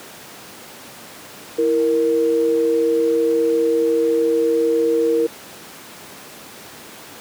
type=tone pair together; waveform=sine; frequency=329.7 / 466.2 Hz; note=E4 / A#4; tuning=0 / 0 cents; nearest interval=tritone; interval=600 cents; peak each=-20 / -15 dBFS; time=1.58-5.27 s; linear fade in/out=10 ms; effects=pink hiss -38 dBFS RMS until 7.2 s + high-pass 200 Hz 12 dB/octave